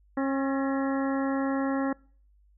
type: harmonic tone with a mistuned harmonic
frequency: 271.1 Hz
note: C#4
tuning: 38 cents flat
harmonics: 1 / 2 / 3 / 4 / 5 / 6 / 7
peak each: -26 / -32 / -36 / -38 / -40 / -42 / -43 dBFS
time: 0.17-1.93 s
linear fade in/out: 5 ms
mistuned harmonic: 6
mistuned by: +68 cents
effects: noise-tail reverb RT60 0.5 s tail -26 dB re dry + added 50 Hz sine -58 dBFS peak until 2.57 s